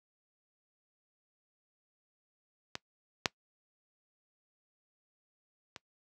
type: clicks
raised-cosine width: 0.2 ms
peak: -18 / -8 / -25 dBFS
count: 3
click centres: 2.754 / 3.258 / 5.762 s
effects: noise-tail reverb RT60 0.1 s tail -22 dB re dry + high-pass 80 Hz 12 dB/octave